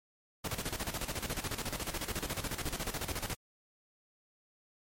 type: noise with tremolo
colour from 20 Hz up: pink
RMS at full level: -35 dBFS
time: 0.44-3.35 s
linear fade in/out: 10 ms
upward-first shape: square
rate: 14 Hz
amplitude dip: 70%
effects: MP3 64 kbps